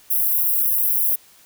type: high-pass noise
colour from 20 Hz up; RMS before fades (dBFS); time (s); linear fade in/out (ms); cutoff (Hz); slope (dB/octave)
white; -19; 0.1-1.16; 10; 11000; 48
effects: white hiss -51 dBFS RMS until 1.45 s